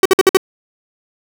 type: tone bursts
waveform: 45% pulse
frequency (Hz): 380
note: F#4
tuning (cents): +46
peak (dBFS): -5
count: 5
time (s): 0.03-0.371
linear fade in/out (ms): 2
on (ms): 25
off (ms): 54
effects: none